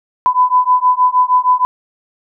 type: beating tone pair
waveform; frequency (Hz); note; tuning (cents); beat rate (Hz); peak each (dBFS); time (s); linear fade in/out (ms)
sine; 999 / 1005.4; B5 / B5; +20 / +31; 6.4; -12; 0.26-1.65; 0
effects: none